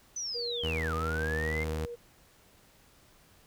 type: linear two-way sweep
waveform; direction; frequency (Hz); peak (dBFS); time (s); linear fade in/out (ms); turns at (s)
sine; down then up; 6110 to 1191 to 2126; -33; 0.16-1.64; 5; 0.94
type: tone with tremolo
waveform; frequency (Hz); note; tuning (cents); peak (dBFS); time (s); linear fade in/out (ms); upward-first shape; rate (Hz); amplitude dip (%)
sine; 475.6; A#4; +35; -35; 0.34-1.96; 20; sine; 1.2; 30
type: tone with pitch glide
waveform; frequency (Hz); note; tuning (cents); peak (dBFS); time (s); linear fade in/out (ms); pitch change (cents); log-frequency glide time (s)
sawtooth; 81 to 77.88; E2 to D#2; -30 to +2; -28; 0.63-1.86; 10; -68; 1.04-1.23
effects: pink hiss -61 dBFS RMS until 3.46 s